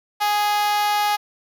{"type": "tone with high-pass filter", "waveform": "5% pulse", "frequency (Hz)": 415.3, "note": "G#4", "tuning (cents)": 0, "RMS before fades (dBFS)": -20, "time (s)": [0.2, 1.17], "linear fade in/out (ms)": 20, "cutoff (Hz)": 870, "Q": 6.4, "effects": ["9-bit"]}